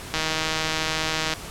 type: click train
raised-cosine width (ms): 0.2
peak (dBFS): -7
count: 190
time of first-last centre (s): 0.14-1.336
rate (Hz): 158
effects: pink hiss -37 dBFS RMS until 1.5 s + low-pass 12000 Hz 12 dB/octave